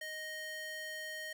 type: tone with high-pass filter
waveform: square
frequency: 622.3 Hz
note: D#5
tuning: in tune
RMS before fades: -43 dBFS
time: 0.01-1.33 s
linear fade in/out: 5 ms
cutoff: 1300 Hz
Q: 4.3
effects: none